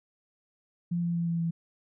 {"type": "tone with pitch steps", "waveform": "sine", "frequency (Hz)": [172.7, 171.21, 169.73, 168.27, 166.82], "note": ["F3", "F3", "F3", "E3", "E3"], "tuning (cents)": [-19, -34, -49, 36, 21], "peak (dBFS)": -26, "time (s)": [0.91, 1.51], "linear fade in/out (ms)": 10, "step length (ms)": 120, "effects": []}